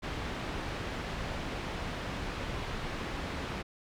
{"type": "low-pass noise", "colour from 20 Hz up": "pink", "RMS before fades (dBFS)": -37, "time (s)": [0.02, 3.63], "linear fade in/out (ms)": 20, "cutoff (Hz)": 3300, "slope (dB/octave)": 12, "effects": []}